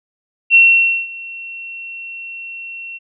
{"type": "tone with ADSR envelope", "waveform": "sine", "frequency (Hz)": 2720, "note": "F7", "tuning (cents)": -46, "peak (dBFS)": -4, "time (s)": [0.5, 2.99], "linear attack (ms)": 49, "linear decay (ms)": 520, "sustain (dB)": -23, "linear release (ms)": 28, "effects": []}